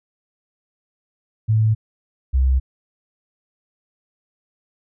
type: tone pair in turn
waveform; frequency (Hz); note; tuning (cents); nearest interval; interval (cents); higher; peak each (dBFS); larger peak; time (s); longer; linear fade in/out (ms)
sine; 109.7 / 65.23; A2 / C2; -5 / -5; major sixth; 900; first; -13; neither; 1.48-1.75 / 2.33-2.6; neither; 20
effects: none